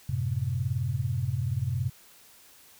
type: chord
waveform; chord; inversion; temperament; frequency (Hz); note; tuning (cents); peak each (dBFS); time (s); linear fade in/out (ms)
sine; F# diminished; none; equal; 92.5 / 110 / 130.81; F#2 / A2 / C3; 0 / 0 / 0; -32 / -31 / -29; 0.09-1.9; 5
effects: white hiss -55 dBFS RMS until 2.79 s